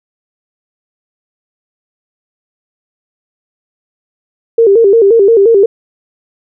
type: tone with vibrato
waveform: sine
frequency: 426.4 Hz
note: G#4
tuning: 46 cents sharp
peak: -3 dBFS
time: 4.58-5.66 s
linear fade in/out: 5 ms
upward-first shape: square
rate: 5.7 Hz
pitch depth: 130 cents each way
effects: none